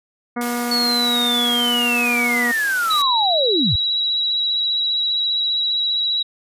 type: harmonic tone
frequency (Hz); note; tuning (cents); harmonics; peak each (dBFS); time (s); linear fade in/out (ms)
240.8; B3; -44; 1 / 2 / 3 / 4 / 5 / 6 / 7 / 8 / 9; -23 / -29 / -29 / -34 / -31 / -33 / -40 / -40 / -36; 0.36-2.52; 10
type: high-pass noise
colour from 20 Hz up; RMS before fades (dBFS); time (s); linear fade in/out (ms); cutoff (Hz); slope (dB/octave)
white; -30; 0.41-3.02; 2; 220; 12
type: linear sweep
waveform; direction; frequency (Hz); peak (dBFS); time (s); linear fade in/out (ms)
sine; down; 4427 to 66.9; -17; 0.71-3.76; 5
type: tone with vibrato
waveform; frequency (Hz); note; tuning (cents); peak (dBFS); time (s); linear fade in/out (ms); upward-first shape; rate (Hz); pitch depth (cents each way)
sine; 3887; B7; -28; -17; 2.9-6.23; 10; sine; 15; 21
effects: resampled to 32000 Hz